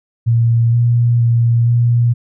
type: tone with pitch steps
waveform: sine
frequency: 116.4 / 119.1 / 117.4 / 119.2 Hz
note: A#2 / A#2 / A#2 / A#2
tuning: -2 / +38 / +13 / +39 cents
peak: -9 dBFS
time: 0.26-2.14 s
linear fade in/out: 20 ms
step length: 470 ms
effects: none